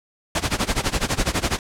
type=noise with tremolo; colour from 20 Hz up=pink; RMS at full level=-19 dBFS; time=0.35-1.59 s; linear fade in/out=2 ms; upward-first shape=sine; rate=12 Hz; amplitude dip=90%; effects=low-pass 9000 Hz 12 dB/octave